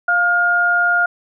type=tone pair together; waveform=sine; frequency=700.1 / 1419 Hz; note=F5 / F6; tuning=+4 / +27 cents; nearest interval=octave; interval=1223 cents; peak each=-20 / -13 dBFS; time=0.08-1.06 s; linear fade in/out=5 ms; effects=none